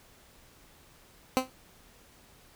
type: tone with exponential decay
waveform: 15% pulse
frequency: 258.9 Hz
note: C4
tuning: 18 cents flat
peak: -13 dBFS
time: 1.37-1.5 s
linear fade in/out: 0 ms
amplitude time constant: 27 ms
effects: pink hiss -58 dBFS RMS until 2.55 s